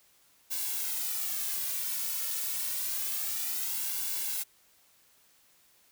blue noise with flanger, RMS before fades -33 dBFS, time 0.5-4.44 s, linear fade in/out 20 ms, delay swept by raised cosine 1.6 to 2.52 ms, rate 0.28 Hz, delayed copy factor -0.65, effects white hiss -64 dBFS RMS until 5.91 s

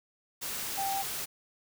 sine tone in noise, 784 Hz, G5, in tune, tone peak -30 dBFS, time 0.77-1.03 s, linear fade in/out 20 ms, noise white, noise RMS -36 dBFS, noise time 0.41-1.26 s, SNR +3 dB, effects none

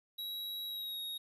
square tone with pitch glide, 3868 to 3762 Hz, B7 to A#7, -37 to +15 cents, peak -39 dBFS, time 0.18-1.18 s, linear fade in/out 10 ms, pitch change -48 cents, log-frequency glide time 0.67-1 s, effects 12-bit

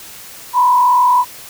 sine tone with frequency modulation, 987.8 Hz, B5, in tune, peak -8 dBFS, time 0.53-1.25 s, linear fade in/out 50 ms, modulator 43.1 Hz, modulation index 0.7, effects white hiss -35 dBFS RMS until 1.49 s

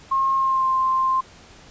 sine tone with pitch glide, 1074 to 1049.5 Hz, C6 to C6, +45 to +5 cents, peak -17 dBFS, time 0.11-1.21 s, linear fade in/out 10 ms, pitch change -40 cents, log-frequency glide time 0.36-0.67 s, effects pink hiss -47 dBFS RMS until 1.7 s + resampled to 16000 Hz

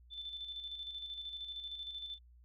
sine tone with tremolo, 3529 Hz, A7, 4 cents sharp, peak -40 dBFS, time 0.1-2.19 s, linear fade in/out 50 ms, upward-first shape square, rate 13 Hz, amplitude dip 45%, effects added 60 Hz sine -58 dBFS peak until 2.44 s

